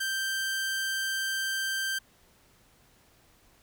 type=tone; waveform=sawtooth; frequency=1568 Hz; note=G6; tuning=in tune; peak=-25 dBFS; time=0-1.99 s; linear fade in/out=10 ms; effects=pink hiss -62 dBFS RMS until 3.62 s